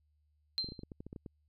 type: tone with exponential decay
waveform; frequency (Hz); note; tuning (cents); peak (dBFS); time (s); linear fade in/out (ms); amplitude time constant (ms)
sine; 4132; C8; -22; -28; 0.58-0.83; 0; 53
type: clicks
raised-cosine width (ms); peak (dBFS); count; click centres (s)
3; -32; 11; 0.644 / 0.688 / 0.721 / 0.792 / 0.834 / 0.918 / 1.005 / 1.066 / 1.129 / 1.162 / 1.262
effects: added 75 Hz sine -70 dBFS peak until 1.48 s